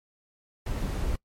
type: noise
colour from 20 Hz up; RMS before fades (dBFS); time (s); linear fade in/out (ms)
brown; -29; 0.66-1.16; 5
effects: noise-tail reverb RT60 0.1 s tail -23 dB re dry + MP3 64 kbps